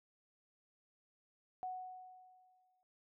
sine tone with exponential decay, 740 Hz, F#5, in tune, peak -38 dBFS, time 1.63-2.83 s, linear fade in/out 0 ms, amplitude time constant 260 ms, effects none

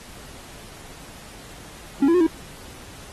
triangle tone with pitch steps, 276.4 / 335.7 / 360.1 / 323.4 Hz, C#4 / E4 / F#4 / E4, -5 / +32 / -47 / -33 cents, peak -12 dBFS, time 2.02-2.268 s, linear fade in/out 5 ms, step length 62 ms, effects pink hiss -43 dBFS RMS until 3.12 s + AAC 32 kbps

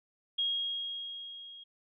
sine tone with level ramp, 3272 Hz, G#7, 26 cents flat, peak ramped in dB -27 to -47 dBFS, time 0.38-1.64 s, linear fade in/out 10 ms, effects none

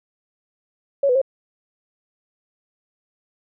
sine tone with pitch steps, 557 / 496.9 / 537 Hz, C#5 / B4 / C5, +8 / +11 / +45 cents, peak -14 dBFS, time 1.03-1.216 s, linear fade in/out 5 ms, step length 62 ms, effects none

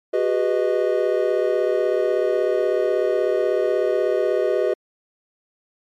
triangle chord, G# minor seventh, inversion third, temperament equal with one note detuned, 370 / 406.3 / 493.9 / 622.3 Hz, F#4 / G#4 / B4 / D#5, 0 / -38 / 0 / 0 cents, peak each -21 dBFS, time 0.13-4.74 s, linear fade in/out 10 ms, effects MP3 96 kbps

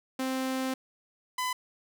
sawtooth tone pair in turn, 261.6 / 1006.7 Hz, C4 / B5, 0 / +33 cents, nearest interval octave + major seventh, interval 2333 cents, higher second, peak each -25 dBFS, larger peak neither, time 0.19-0.74 / 1.38-1.53 s, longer first, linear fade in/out 5 ms, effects none

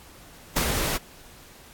pink noise with ADSR envelope, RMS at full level -22 dBFS, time 0.56-0.98 s, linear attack 7 ms, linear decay 84 ms, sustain -4 dB, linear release 19 ms, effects pink hiss -49 dBFS RMS until 1.73 s + AAC 64 kbps

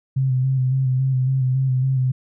sine tone with vibrato, 130.81 Hz, C3, in tune, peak -16 dBFS, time 0.16-2.12 s, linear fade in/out 10 ms, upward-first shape square, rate 3.6 Hz, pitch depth 30 cents each way, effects none

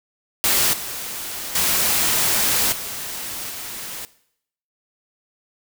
white noise with level steps, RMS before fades -18 / -30 / -19 / -30 / -32 dBFS, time 0.44-4.05 s, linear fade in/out 0 ms, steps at 0.73 / 1.55 / 2.72 / 3.5 s, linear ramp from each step 5 ms, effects noise-tail reverb RT60 0.7 s tail -18 dB re dry

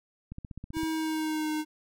click train, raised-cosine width 5 ms, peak -27 dBFS, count 9, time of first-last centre 0.32-0.833 s, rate 15.6 Hz
square tone with pitch glide, 320 to 307.7 Hz, D#4 to D#4, +49 to -19 cents, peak -29 dBFS, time 0.73-1.65 s, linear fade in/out 50 ms, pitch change -68 cents, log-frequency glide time 0.86-1.51 s
effects none

